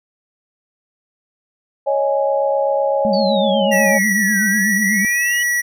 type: chord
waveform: sine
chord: C# suspended second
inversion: none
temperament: equal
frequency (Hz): 554.4 / 622.3 / 830.6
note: C#5 / D#5 / G#5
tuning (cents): 0 / 0 / 0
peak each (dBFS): -16 / -21 / -21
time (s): 1.86-3.99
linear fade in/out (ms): 20
type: tone with vibrato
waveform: sine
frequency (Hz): 204.2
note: G#3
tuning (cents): -29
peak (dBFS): -18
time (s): 3.05-5.05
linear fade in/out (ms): 0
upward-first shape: sine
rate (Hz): 8.1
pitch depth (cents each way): 120
type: exponential two-way sweep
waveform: sine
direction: down then up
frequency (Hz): 4622 to 1503 to 2984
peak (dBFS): -24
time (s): 3.13-5.43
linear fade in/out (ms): 5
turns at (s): 4.43
type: tone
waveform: square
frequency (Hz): 1934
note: B6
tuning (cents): -37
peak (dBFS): -16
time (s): 3.71-5.62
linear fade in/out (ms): 20
effects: none